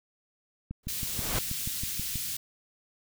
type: click train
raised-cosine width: 5 ms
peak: -23 dBFS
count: 10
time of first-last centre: 0.71-2.157 s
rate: 6.22 Hz
type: noise with exponential growth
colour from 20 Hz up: pink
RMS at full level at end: -28 dBFS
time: 0.83-1.39 s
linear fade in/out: 5 ms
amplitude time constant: 120 ms
type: band-stop noise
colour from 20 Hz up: white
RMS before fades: -34 dBFS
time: 0.88-2.37 s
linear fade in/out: 5 ms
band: 170 to 2700 Hz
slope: 12 dB/octave
effects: none